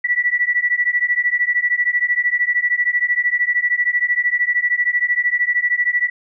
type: beating tone pair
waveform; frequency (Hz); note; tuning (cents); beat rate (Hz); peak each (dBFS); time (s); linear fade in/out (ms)
sine; 1948 / 1961; B6 / B6; -24 / -13; 13; -18; 0.04-6.1; 10
effects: none